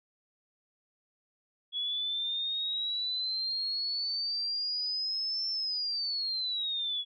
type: exponential two-way sweep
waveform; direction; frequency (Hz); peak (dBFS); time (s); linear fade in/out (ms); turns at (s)
sine; up then down; 3362 to 5370 to 3362; -30; 1.72-7.05; 50; 5.49
effects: none